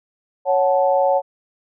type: chord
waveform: sine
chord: F# minor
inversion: second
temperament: equal with one note detuned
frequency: 554.4 / 740 / 873.9 Hz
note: C#5 / F#5 / A5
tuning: 0 / 0 / -12 cents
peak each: -16 / -19 / -21 dBFS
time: 0.45-1.22 s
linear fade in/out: 50 ms
effects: none